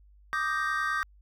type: chord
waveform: triangle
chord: Eb major seventh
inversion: third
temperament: equal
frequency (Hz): 1174.7 / 1244.5 / 1568 / 1864.7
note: D6 / Eb6 / G6 / Bb6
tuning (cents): 0 / 0 / 0 / 0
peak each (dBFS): -31 / -31 / -29 / -32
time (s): 0.33-1.03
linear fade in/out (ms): 0
effects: added 50 Hz sine -54 dBFS peak until 1.21 s